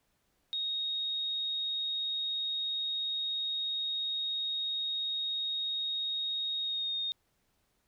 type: tone with pitch glide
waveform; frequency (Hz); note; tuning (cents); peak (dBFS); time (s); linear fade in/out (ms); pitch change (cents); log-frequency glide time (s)
sine; 3743 to 3696; A#7 to A#7; +6 to -16; -31; 0.53-7.12; 0; -22; 6.59-6.94
effects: pink hiss -75 dBFS RMS until 7.87 s